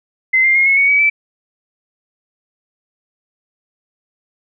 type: tone with pitch steps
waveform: sine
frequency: 2060 / 2101 / 2143 / 2185 / 2228 / 2273 / 2318 Hz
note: C7 / C7 / C7 / C#7 / C#7 / C#7 / D7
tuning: -28 / +7 / +41 / -26 / +8 / +43 / -23 cents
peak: -9 dBFS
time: 0.33-1.1 s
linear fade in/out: 10 ms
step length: 110 ms
effects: none